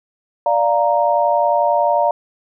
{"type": "chord", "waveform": "sine", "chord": "Bb major", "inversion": "first", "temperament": "equal", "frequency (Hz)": [587.3, 698.5, 932.3], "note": ["D5", "F5", "Bb5"], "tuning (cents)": [0, 0, 0], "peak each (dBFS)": [-17, -17, -17], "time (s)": [0.46, 2.11], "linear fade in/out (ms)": 2, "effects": []}